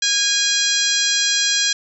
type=harmonic tone with a mistuned harmonic; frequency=820 Hz; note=G#5; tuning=22 cents flat; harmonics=2 / 3 / 4 / 5 / 6 / 7 / 8 / 9; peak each=-24 / -28 / -22 / -22 / -25 / -22 / -28 / -26 dBFS; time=0.02-1.73 s; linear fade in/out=5 ms; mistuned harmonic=8; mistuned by=-50 cents; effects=none